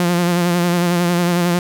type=tone with vibrato; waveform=sawtooth; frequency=174.61 Hz; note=F3; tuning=in tune; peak=-10 dBFS; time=0-1.59 s; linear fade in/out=2 ms; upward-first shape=sine; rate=11 Hz; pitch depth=36 cents each way; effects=none